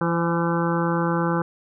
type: harmonic tone with a mistuned harmonic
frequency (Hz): 168.8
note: E3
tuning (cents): +41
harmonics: 1 / 2 / 3 / 5 / 6 / 7 / 8 / 9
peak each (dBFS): -23 / -26 / -28 / -30 / -31 / -31 / -32 / -33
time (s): 0.01-1.42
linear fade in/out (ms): 2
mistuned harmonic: 3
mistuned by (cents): +16
effects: none